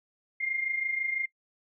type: tone pair together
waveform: sine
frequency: 2093 / 2119 Hz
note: C7 / C7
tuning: 0 / +21 cents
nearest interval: unison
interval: 21 cents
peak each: -35 / -29 dBFS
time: 0.4-1.26 s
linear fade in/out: 10 ms
effects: noise-tail reverb RT60 0.1 s tail -21 dB re dry